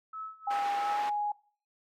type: tone with tremolo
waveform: sine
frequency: 1298 Hz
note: E6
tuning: 27 cents flat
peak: -36 dBFS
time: 0.13-0.97 s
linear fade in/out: 5 ms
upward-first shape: sine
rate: 3 Hz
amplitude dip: 90%
type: tone with pitch glide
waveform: sine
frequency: 808 to 830.2 Hz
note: G#5 to G#5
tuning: -48 to -1 cents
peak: -28 dBFS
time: 0.47-1.32 s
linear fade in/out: 5 ms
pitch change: +47 cents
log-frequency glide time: 0.77-1 s
type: band-pass noise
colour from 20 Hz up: white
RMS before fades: -41 dBFS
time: 0.5-1.1 s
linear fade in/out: 10 ms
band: 420 to 1900 Hz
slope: 12 dB/octave
effects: noise-tail reverb RT60 0.4 s tail -20 dB re dry